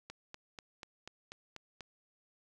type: click train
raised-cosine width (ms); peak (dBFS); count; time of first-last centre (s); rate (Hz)
0.2; -28; 8; 0.1-1.807; 4.1
effects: none